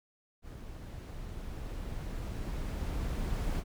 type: noise with level ramp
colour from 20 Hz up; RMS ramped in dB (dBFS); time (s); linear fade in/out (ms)
brown; -45 to -32; 0.42-3.64; 50
effects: none